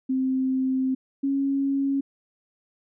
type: tone pair in turn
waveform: sine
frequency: 261.6 / 275.3 Hz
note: C4 / C#4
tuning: 0 / -12 cents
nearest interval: minor second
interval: 88 cents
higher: second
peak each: -21 dBFS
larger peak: neither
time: 0.09-0.95 / 1.23-2.01 s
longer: first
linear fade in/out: 10 ms
effects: none